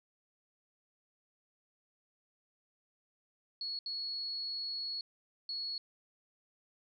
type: tone bursts at uneven times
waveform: sine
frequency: 4357 Hz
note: C#8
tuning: 31 cents flat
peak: -36 dBFS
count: 3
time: 3.61-3.79 / 3.86-5.01 / 5.49-5.78 s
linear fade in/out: 2 ms
effects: none